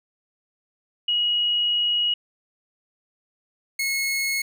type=tone pair in turn; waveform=sine / sawtooth; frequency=2900 / 2177 Hz; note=F#7 / C#7; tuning=-35 / -32 cents; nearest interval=perfect fourth; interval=497 cents; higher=first; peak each=-19 / -19 dBFS; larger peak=neither; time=1.08-2.14 / 3.79-4.42 s; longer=first; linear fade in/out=5 ms; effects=none